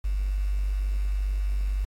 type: tone with quantisation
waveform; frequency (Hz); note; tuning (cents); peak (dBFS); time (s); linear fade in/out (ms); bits
sine; 49; G1; 0; -23; 0.04-1.85; 10; 8
effects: AAC 48 kbps